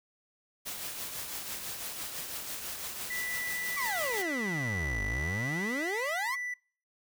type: noise with tremolo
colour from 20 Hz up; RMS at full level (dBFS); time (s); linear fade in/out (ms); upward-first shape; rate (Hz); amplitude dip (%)
white; -37; 0.65-4.23; 20; triangle; 6; 45
type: tone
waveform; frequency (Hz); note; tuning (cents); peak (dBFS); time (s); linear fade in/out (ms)
triangle; 1975.5; B6; 0; -32; 3.1-6.54; 5
type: exponential two-way sweep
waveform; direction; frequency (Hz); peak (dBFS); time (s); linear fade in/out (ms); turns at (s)
30% pulse; down then up; 1203 to 47.23 to 1138; -30; 3.76-6.36; 20; 5.03
effects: noise-tail reverb RT60 0.5 s tail -26 dB re dry